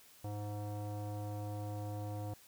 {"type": "tone with low-pass filter", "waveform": "square", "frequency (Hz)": 103.83, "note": "G#2", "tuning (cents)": 0, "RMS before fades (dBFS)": -41, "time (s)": [0.24, 2.34], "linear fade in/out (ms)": 5, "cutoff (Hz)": 740, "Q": 2.3, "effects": ["white hiss -61 dBFS RMS until 2.47 s"]}